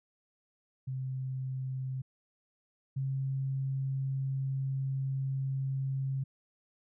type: tone pair in turn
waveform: sine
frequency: 131 / 134.61 Hz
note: C3 / C3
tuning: +2 / +50 cents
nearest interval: unison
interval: 48 cents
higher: second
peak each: -33 / -30 dBFS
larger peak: second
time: 0.87-2.02 / 2.96-6.24 s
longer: second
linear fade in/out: 10 ms
effects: none